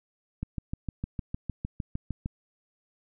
click train, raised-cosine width 5 ms, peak -19 dBFS, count 13, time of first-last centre 0.43-2.259 s, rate 6.56 Hz, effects none

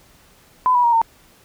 sine tone with pitch steps, 1009 / 975.2 / 942.5 / 910.9 Hz, B5 / B5 / A#5 / A#5, +37 / -22 / +19 / -40 cents, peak -12 dBFS, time 0.66-1.016 s, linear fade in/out 0 ms, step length 89 ms, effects pink hiss -52 dBFS RMS until 1.44 s

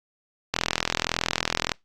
click train, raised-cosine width 0.2 ms, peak -4 dBFS, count 50, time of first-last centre 0.54-1.718 s, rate 41.6 Hz, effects noise-tail reverb RT60 0.2 s tail -26 dB re dry + Opus 48 kbps

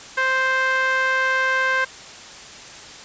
sawtooth tone with band-pass filter, 523.3 Hz, C5, in tune, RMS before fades -20 dBFS, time 0.17-1.85 s, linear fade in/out 10 ms, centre 1600 Hz, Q 2.8, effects white hiss -39 dBFS RMS until 3.04 s + resampled to 16000 Hz

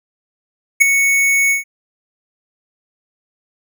square tone with ADSR envelope, 2217 Hz, C#7, in tune, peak -3 dBFS, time 0.8-1.64 s, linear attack 20 ms, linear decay 4 ms, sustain -9 dB, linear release 130 ms, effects none

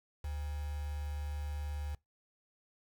sine tone with quantisation, 73.42 Hz, D2, in tune, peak -36 dBFS, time 0.24-1.95 s, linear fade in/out 5 ms, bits 8, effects noise-tail reverb RT60 0.2 s tail -24 dB re dry

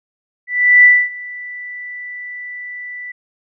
sine tone with ADSR envelope, 1975.5 Hz, B6, in tune, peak -3 dBFS, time 0.47-3.12 s, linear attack 370 ms, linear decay 250 ms, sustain -23 dB, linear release 8 ms, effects none

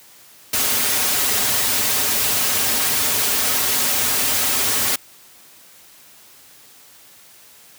white noise with comb filter, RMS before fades -19 dBFS, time 0.53-4.96 s, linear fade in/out 5 ms, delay 5.9 ms, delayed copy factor -0.7, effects white hiss -47 dBFS RMS until 7.78 s + high-pass 80 Hz 12 dB/octave

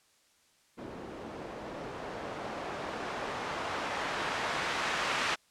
blue noise with low-pass filter sweep, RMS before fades -36 dBFS, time 0.77-5.36 s, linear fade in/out 20 ms, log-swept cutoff 380 to 1800 Hz, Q 0.74, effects white hiss -67 dBFS RMS until 5.5 s + low-pass 9000 Hz 12 dB/octave

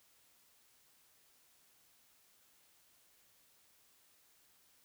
silence, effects white hiss -69 dBFS RMS until 4.84 s

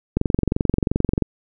click train, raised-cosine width 3 ms, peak -5 dBFS, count 25, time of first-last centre 0.17-1.223 s, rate 22.8 Hz, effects none

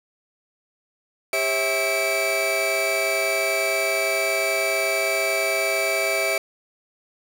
40% pulse tone cluster, 399.3 / 542 / 653 / 2305 Hz, G4 / C#5 / E5 / D7, +32 / -39 / -17 / -33 cents, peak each -29 / -29 / -24 / -23 dBFS, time 1.33-6.38 s, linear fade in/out 2 ms, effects none

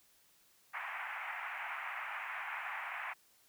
white band-pass noise, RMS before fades -42 dBFS, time 0.73-3.14 s, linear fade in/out 20 ms, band 740 to 2400 Hz, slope 48 dB/octave, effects white hiss -68 dBFS RMS until 3.48 s

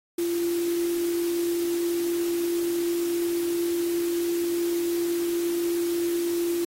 sine tone in noise, 343.1 Hz, F4, 31 cents flat, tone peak -23 dBFS, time 0.18-6.65 s, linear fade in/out 5 ms, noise white, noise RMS -38 dBFS, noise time 0.18-6.65 s, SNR +12 dB, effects AAC 48 kbps

